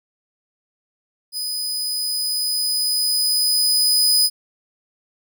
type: tone with level ramp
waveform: sawtooth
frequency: 4991 Hz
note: D#8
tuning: 5 cents sharp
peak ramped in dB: -21 to -10 dBFS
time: 1.32-4.3 s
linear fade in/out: 50 ms
effects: none